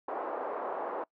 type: band-pass noise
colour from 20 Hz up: white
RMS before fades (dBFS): -36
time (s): 0.08-1.04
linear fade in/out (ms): 5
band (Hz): 370 to 1000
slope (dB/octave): 24
effects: noise-tail reverb RT60 0.1 s tail -23 dB re dry